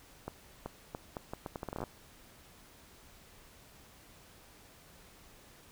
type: accelerating click train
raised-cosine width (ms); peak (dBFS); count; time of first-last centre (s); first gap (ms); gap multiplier
1; -24; 16; 0.28-1.838; 380; 0.76
effects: pink hiss -58 dBFS RMS until 5.71 s